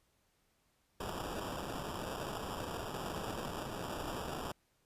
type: noise with sample-and-hold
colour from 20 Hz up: white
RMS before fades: -41 dBFS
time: 1-4.52 s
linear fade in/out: 5 ms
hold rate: 2100 Hz
effects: pink hiss -75 dBFS RMS until 4.85 s + resampled to 32000 Hz